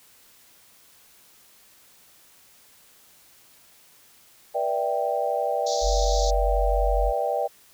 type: chord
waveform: sine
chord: E minor seventh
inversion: second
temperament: equal with one note detuned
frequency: 483.7 / 587.3 / 659.3 / 784 Hz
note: B4 / D5 / E5 / G5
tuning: -36 / 0 / 0 / 0 cents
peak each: -29 / -27 / -29 / -27 dBFS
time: 4.54-7.48 s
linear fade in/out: 20 ms
type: band-pass noise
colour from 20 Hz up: white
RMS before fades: -33 dBFS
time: 5.66-6.31 s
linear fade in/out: 10 ms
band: 3600 to 6800 Hz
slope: 96 dB/octave
type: tone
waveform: sine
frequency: 47.1 Hz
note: F#1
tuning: 32 cents sharp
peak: -21 dBFS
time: 5.81-7.13 s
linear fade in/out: 50 ms
effects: white hiss -55 dBFS RMS until 7.73 s